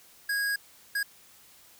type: tone bursts at uneven times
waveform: square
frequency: 1645 Hz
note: G#6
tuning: 17 cents flat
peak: -27 dBFS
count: 2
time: 0.29-0.56 / 0.95-1.03 s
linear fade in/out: 5 ms
effects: white hiss -56 dBFS RMS until 1.79 s